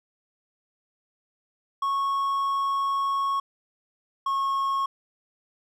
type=tone pair in turn; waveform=triangle; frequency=1102 / 1091.9 Hz; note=C#6 / C#6; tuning=-11 / -26 cents; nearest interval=unison; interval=15 cents; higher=first; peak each=-21 dBFS; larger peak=neither; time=1.82-3.4 / 4.26-4.86 s; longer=first; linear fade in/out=5 ms; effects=none